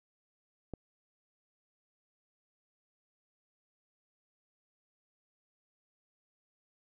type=click; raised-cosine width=2 ms; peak=-26 dBFS; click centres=0.737 s; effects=none